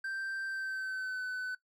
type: tone with pitch glide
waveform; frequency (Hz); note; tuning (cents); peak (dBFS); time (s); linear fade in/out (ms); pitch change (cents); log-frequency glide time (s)
triangle; 1568 to 1506.7; G6 to F#6; 0 to +31; -33; 0.04-1.55; 5; -69; 0.46-1.24
effects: noise-tail reverb RT60 0.1 s tail -18 dB re dry